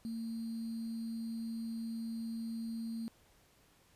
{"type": "tone with sample-and-hold", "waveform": "sine", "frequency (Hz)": 227.5, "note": "A#3", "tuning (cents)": -42, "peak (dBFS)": -37, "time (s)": [0.05, 3.08], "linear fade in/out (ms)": 0, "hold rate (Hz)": 4410, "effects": ["pink hiss -67 dBFS RMS until 3.95 s", "resampled to 32000 Hz"]}